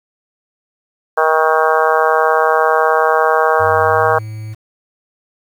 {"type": "harmonic tone", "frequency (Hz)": 158.3, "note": "D#3", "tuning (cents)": 30, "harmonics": [3, 4, 5, 6, 7, 8, 9, 10], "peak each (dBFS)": [-16, -17, -17, -21, -17, -21, -22, -21], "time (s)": [1.17, 4.19], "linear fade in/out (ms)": 10}
{"type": "tone with pitch glide", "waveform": "triangle", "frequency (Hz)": [98, 108.74], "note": ["G2", "A2"], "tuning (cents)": [0, -20], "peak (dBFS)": -22, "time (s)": [3.59, 4.55], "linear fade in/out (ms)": 20, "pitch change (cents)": 180, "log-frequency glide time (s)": [3.85, 4.12]}
{"effects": ["7-bit"]}